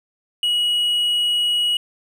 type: tone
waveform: triangle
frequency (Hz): 2910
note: F#7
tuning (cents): -29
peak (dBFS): -15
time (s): 0.43-1.77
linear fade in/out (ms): 2
effects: none